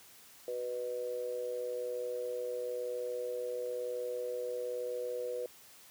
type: tone with amplitude modulation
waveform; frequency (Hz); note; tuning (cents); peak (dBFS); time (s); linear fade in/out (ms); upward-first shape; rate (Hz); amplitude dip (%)
sine; 493.3; B4; -2; -31; 0.48-5.46; 2; sine; 121; 75
effects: white hiss -57 dBFS RMS until 5.9 s + high-pass 60 Hz 12 dB/octave